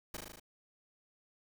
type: noise with echo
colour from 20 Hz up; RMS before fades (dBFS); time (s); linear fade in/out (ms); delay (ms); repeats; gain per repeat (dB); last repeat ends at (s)
pink; -41; 0.14-0.17; 5; 38; 6; -2; 0.398
effects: none

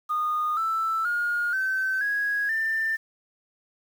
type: tone with pitch steps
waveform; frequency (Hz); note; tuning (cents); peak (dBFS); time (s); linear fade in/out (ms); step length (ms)
sine; 1228 / 1323.8 / 1427 / 1538.3 / 1658.2 / 1787.5; D#6 / E6 / F6 / G6 / G#6 / A6; -23 / +7 / +37 / -33 / -3 / +27; -22; 0.09-2.97; 20; 480
effects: tanh soft clip ceiling -19 dBFS + 8-bit

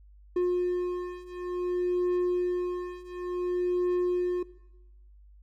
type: beating tone pair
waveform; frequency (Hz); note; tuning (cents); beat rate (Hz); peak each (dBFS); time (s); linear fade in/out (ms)
triangle; 357.3 / 357.86; F4 / F4; +40 / +42; 0.56; -28 / -26; 0.36-4.43; 5
effects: noise-tail reverb RT60 1.0 s tail -19 dB re dry + added 50 Hz sine -51 dBFS peak until 5.42 s

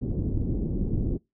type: low-pass noise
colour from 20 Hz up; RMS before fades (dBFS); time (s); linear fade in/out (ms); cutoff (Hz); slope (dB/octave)
pink; -27; 0.01-1.18; 20; 350; 24
effects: noise-tail reverb RT60 0.2 s tail -23 dB re dry

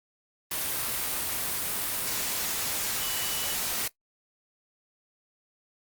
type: tone in noise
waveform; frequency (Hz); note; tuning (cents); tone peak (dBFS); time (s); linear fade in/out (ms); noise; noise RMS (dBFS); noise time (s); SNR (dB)
sine; 2960; F#7; 0; -38; 3.01-3.55; 5; white; -30; 0.51-3.88; -11
effects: noise-tail reverb RT60 0.1 s tail -19 dB re dry + Opus 32 kbps

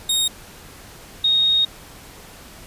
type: tone pair in turn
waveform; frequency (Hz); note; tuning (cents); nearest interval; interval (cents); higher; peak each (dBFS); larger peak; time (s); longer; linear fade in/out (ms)
sawtooth / sine; 3729 / 3729; A#7 / A#7; 0 / 0; unison; 0; neither; -14; neither; 0.09-0.28 / 1.24-1.65; second; 5
effects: pink hiss -42 dBFS RMS until 2.66 s + resampled to 32000 Hz

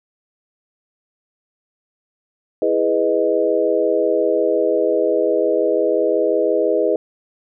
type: chord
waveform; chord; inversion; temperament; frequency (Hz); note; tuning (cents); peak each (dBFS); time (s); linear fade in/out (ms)
sine; E major seventh; none; equal with one note detuned; 329.6 / 415.3 / 495.6 / 622.3; E4 / G#4 / B4 / D#5; 0 / 0 / +6 / 0; -22 / -19 / -19 / -20; 2.62-6.96; 2
effects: none

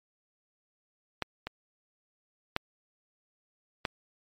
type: clicks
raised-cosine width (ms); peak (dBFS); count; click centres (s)
0.3; -14 / -19 / -11 / -12; 4; 1.223 / 1.47 / 2.564 / 3.852
effects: MP3 96 kbps

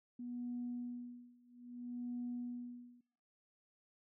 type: tone with tremolo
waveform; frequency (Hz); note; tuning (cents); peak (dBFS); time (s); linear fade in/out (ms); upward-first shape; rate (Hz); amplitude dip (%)
sine; 243.5; B3; -24; -38; 0.19-3.01; 5; sine; 0.61; 95
effects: noise-tail reverb RT60 0.8 s tail -24 dB re dry + tanh soft clip ceiling -34 dBFS

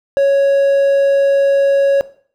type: tone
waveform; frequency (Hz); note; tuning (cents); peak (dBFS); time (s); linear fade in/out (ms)
triangle; 554.4; C#5; 0; -7; 0.17-2.01; 0
effects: noise-tail reverb RT60 0.5 s tail -17 dB re dry

